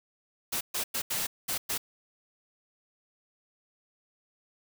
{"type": "noise bursts at uneven times", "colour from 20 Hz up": "white", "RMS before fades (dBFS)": -31, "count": 6, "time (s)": [[0.52, 0.61], [0.74, 0.84], [0.94, 1.02], [1.1, 1.27], [1.48, 1.58], [1.69, 1.78]], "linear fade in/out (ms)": 10, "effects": []}